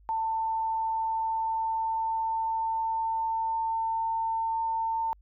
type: tone with pitch glide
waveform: sine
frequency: 893 to 901.3 Hz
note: A5 to A5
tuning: +25 to +41 cents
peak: -26 dBFS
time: 0.09-5.13 s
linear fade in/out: 0 ms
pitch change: +16 cents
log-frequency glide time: 0.79-4.71 s
effects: added 50 Hz sine -54 dBFS peak until 5.21 s